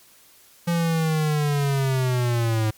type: linear sweep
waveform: square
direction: down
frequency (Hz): 172.1 to 107.4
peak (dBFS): -20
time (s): 0.67-2.71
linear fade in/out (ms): 10
effects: white hiss -53 dBFS RMS until 2.77 s + MP3 96 kbps